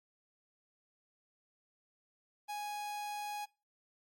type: tone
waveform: 45% pulse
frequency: 830.6 Hz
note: G#5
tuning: in tune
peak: -38 dBFS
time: 2.48-3.46 s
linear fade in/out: 20 ms
effects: noise-tail reverb RT60 0.3 s tail -23 dB re dry + MP3 64 kbps

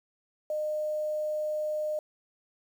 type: tone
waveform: sine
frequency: 610 Hz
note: D#5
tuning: 34 cents flat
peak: -28 dBFS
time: 0.5-1.99 s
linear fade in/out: 2 ms
effects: 9-bit

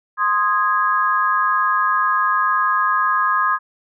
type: chord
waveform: sine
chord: Ab major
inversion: first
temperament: equal with one note detuned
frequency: 1046.5 / 1244.5 / 1651.7 Hz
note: C6 / Eb6 / Ab6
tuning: 0 / 0 / -10 cents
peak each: -19 / -18 / -21 dBFS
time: 0.17-3.59 s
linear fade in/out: 50 ms
effects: none

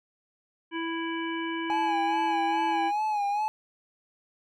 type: harmonic tone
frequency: 330 Hz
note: E4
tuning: 2 cents sharp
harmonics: 1 / 3 / 5 / 7 / 9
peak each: -31 / -36 / -38 / -39 / -41 dBFS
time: 0.71-2.92 s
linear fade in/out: 50 ms
type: tone with vibrato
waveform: triangle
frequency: 834 Hz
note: G#5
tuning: 7 cents sharp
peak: -23 dBFS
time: 1.7-3.48 s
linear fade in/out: 0 ms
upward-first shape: sine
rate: 2.4 Hz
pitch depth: 64 cents each way
effects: none

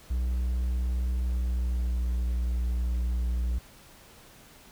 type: tone with pitch glide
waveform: triangle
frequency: 61.74 to 60.33 Hz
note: B1 to B1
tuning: 0 to -40 cents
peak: -23 dBFS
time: 0.1-3.59 s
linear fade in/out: 10 ms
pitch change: -40 cents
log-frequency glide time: 1.14-2.23 s
effects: pink hiss -53 dBFS RMS until 4.71 s

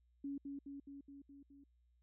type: tone with echo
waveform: sine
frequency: 279.9 Hz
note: C#4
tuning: 17 cents sharp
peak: -40 dBFS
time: 0.24-0.38 s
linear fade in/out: 5 ms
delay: 210 ms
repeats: 6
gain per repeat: -3 dB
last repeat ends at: 1.64 s
effects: added 60 Hz sine -70 dBFS peak until 2.02 s

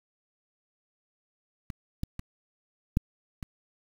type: clicks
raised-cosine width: 5 ms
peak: -25 / -18 / -25 / -10 / -25 dBFS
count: 5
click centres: 1.702 / 2.034 / 2.194 / 2.971 / 3.428 s
effects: 7-bit

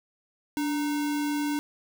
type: tone with sample-and-hold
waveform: sine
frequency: 291.9 Hz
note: D4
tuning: 10 cents flat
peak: -25 dBFS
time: 0.57-1.59 s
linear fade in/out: 0 ms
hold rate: 1225 Hz
effects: none

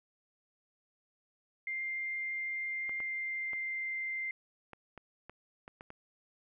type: tone with pitch glide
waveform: sine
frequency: 2102 to 2089 Hz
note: C7 to C7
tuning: +7 to -3 cents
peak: -34 dBFS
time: 1.67-4.31 s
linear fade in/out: 2 ms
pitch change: -10 cents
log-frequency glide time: 2.75-3.94 s
type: clicks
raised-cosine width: 0.5 ms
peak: -32 dBFS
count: 9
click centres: 2.894 / 3.003 / 3.533 / 4.733 / 4.977 / 5.296 / 5.679 / 5.809 / 5.904 s
effects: none

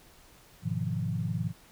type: chord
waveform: sine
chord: F half-diminished seventh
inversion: first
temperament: equal with one note detuned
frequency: 103.83 / 123.97 / 155.56 / 174.61 Hz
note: Ab2 / Cb3 / Eb3 / F3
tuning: 0 / +7 / 0 / 0 cents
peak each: -34 dBFS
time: 0.62-1.53 s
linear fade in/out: 50 ms
effects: pink hiss -57 dBFS RMS until 1.71 s

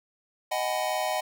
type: chord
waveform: square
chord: G# minor seventh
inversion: second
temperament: just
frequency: 623 / 747.5 / 830.6 / 996.7 Hz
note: D#5 / F#5 / G#5 / B5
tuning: +2 / +17 / 0 / +16 cents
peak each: -31 / -31 / -35 / -36 dBFS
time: 0.51-1.21 s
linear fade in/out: 10 ms
effects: none

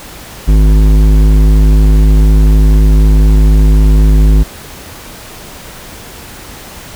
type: tone with hard clipping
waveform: sine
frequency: 52 Hz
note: G#1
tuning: 3 cents sharp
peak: -5 dBFS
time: 0.47-4.44 s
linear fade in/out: 20 ms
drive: 12 dB
effects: pink hiss -30 dBFS RMS until 6.95 s

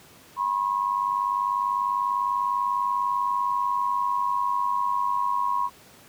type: tone pair together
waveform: sine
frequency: 978 / 1078.1 Hz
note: B5 / C#6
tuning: -17 / -49 cents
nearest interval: major second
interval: 168 cents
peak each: -25 dBFS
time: 0.36-5.7 s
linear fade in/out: 50 ms
effects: pink hiss -51 dBFS RMS until 6.08 s + high-pass 100 Hz 12 dB/octave

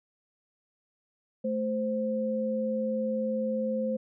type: tone pair together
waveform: sine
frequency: 219 / 521.4 Hz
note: A3 / C5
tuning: -8 / -6 cents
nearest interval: octave + minor third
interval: 1502 cents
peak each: -30 / -29 dBFS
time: 1.44-3.97 s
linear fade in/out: 10 ms
effects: none

